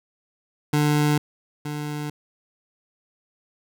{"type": "tone pair in turn", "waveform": "25% pulse", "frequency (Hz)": [148.7, 148.7], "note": ["D3", "D3"], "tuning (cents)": [22, 22], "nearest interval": "unison", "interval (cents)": 0, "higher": "neither", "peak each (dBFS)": [-14, -24], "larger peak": "first", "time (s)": [[0.73, 1.18], [1.65, 2.1]], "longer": "neither", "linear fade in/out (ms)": 5, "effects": []}